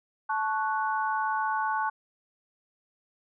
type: chord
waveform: sine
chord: F# minor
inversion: first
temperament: equal with one note detuned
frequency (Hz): 872.9 / 1108.7 / 1480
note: A5 / C#6 / F#6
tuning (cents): -14 / 0 / 0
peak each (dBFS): -28 / -31 / -32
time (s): 0.29-1.9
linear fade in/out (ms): 10
effects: none